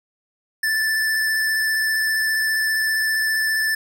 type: tone with vibrato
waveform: square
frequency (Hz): 1757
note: A6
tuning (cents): -3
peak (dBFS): -19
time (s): 0.63-3.75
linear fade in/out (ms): 5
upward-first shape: sine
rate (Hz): 15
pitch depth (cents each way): 13
effects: none